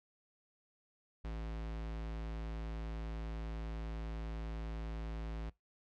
square tone, 55 Hz, A1, in tune, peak -40 dBFS, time 1.24-5.5 s, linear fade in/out 10 ms, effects noise-tail reverb RT60 0.2 s tail -22 dB re dry + low-pass 4000 Hz 12 dB/octave

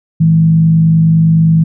sine tone with frequency modulation, 162.2 Hz, E3, 28 cents flat, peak -5 dBFS, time 0.2-1.64 s, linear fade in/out 10 ms, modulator 49.5 Hz, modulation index 0.34, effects none

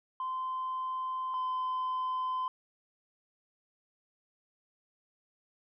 sine tone pair in turn, 1034 / 1025.1 Hz, C6 / C6, -21 / -36 cents, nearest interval unison, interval 15 cents, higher first, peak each -31 / -28 dBFS, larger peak second, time 0.2-1.34 / 1.34-2.48 s, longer neither, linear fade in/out 2 ms, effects tanh soft clip ceiling -29 dBFS

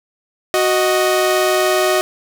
sawtooth tone pair together, 370 / 622.3 Hz, F#4 / D#5, 0 / 0 cents, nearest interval major sixth, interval 900 cents, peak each -12 dBFS, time 0.54-2.01 s, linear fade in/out 0 ms, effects none

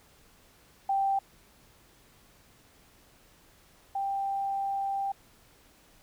sine tone pair in turn, 784 / 787.9 Hz, G5 / G5, 0 / +9 cents, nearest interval unison, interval 9 cents, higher second, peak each -24 / -28 dBFS, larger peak first, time 0.89-1.19 / 3.95-5.12 s, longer second, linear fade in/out 5 ms, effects pink hiss -60 dBFS RMS until 6.02 s

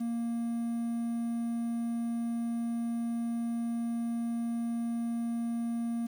triangle tone with quantisation, 233.1 Hz, A#3, in tune, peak -28 dBFS, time 0-6.07 s, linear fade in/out 10 ms, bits 9, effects none

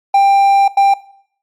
triangle tone bursts at uneven times, 792 Hz, G5, 18 cents sharp, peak -4 dBFS, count 2, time 0.14-0.68 / 0.77-0.94 s, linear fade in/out 5 ms, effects noise-tail reverb RT60 0.6 s tail -19 dB re dry + MP3 96 kbps

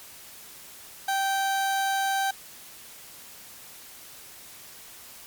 30% pulse tone, 780 Hz, G5, 9 cents flat, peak -21 dBFS, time 1.08-2.31 s, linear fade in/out 5 ms, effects white hiss -46 dBFS RMS until 5.26 s + MP3 96 kbps

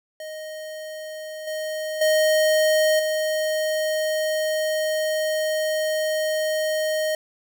square tone with level steps, 622.3 Hz, D#5, in tune, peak -33 / -27 / -17 / -22 dBFS, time 0.2-7.15 s, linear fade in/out 2 ms, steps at 1.47 / 2.01 / 2.99 s, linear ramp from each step 5 ms, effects none

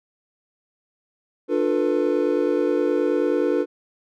triangle chord, B half-diminished seventh, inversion first, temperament just, 296.3 / 355.6 / 444.5 / 493.9 Hz, D4 / F4 / A4 / B4, +15 / +31 / +18 / 0 cents, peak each -22 dBFS, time 1.48-3.66 s, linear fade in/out 50 ms, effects none

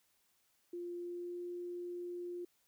sine tone with pitch glide, 349.2 to 352 Hz, F4 to F4, 0 to +14 cents, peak -40 dBFS, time 0.73-2.45 s, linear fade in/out 5 ms, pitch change +14 cents, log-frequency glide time 0.96-1.39 s, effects white hiss -75 dBFS RMS until 2.67 s

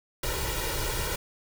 pink noise with comb filter, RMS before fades -30 dBFS, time 0.23-1.16 s, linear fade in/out 5 ms, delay 2.1 ms, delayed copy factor +0.8, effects none

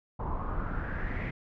brown noise with low-pass filter sweep, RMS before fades -33 dBFS, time 0.19-1.31 s, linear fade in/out 10 ms, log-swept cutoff 950 to 2200 Hz, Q 5.5, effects none

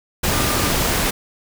sine tone in noise, 1200 Hz, D6, 37 cents sharp, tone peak -28 dBFS, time 0.32-0.7 s, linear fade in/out 10 ms, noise pink, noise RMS -19 dBFS, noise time 0.23-1.11 s, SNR -12 dB, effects none

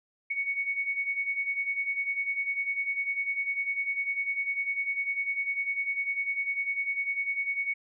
sine beating tone pair, 2217 / 2227 Hz, C#7 / C#7, 0 / +7 cents, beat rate 10 Hz, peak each -34 / -29 dBFS, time 0.3-7.74 s, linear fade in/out 10 ms, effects none

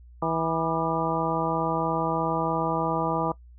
harmonic tone with a mistuned harmonic, 163.1 Hz, E3, 18 cents flat, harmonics 1 / 2 / 3 / 4 / 5 / 6 / 7, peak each -31 / -31 / -31 / -31 / -31 / -31 / -31 dBFS, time 0.22-3.32 s, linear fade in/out 5 ms, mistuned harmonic 7, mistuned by +74 cents, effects noise-tail reverb RT60 0.1 s tail -20 dB re dry + added 60 Hz sine -46 dBFS peak until 3.58 s

